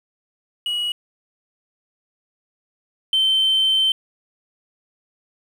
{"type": "tone pair in turn", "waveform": "triangle", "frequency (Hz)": [2911, 3097], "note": ["F#7", "G7"], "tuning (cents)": [-29, -22], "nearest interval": "minor second", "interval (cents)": 107, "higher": "second", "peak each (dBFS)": [-19, -12], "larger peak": "second", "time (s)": [[0.66, 0.92], [3.13, 3.92]], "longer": "second", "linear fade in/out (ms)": 2, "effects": ["tanh soft clip ceiling -11 dBFS", "8-bit"]}